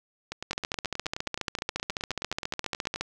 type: two click trains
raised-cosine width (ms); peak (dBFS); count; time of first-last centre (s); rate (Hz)
0.2; -12 / -16; 37 / 26; 0.51-3.01 / 0.32-2.96; 14.4 / 9.47
effects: none